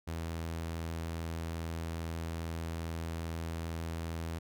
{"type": "tone", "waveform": "sawtooth", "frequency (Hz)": 82.41, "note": "E2", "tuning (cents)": 0, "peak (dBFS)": -32, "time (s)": [0.07, 4.39], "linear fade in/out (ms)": 10, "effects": []}